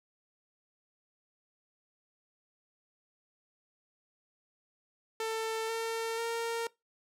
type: tone with pitch steps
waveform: sawtooth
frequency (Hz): 445.8 / 453.6 / 461.5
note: A4 / A#4 / A#4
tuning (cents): +23 / -47 / -17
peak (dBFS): -28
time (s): 5.2-6.67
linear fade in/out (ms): 2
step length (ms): 490
effects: noise-tail reverb RT60 0.2 s tail -21 dB re dry + low-pass 12000 Hz 12 dB/octave